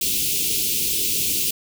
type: band-stop noise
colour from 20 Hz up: white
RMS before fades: -22 dBFS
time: 0.01-1.51 s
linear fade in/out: 5 ms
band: 450 to 2500 Hz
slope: 48 dB/octave
effects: none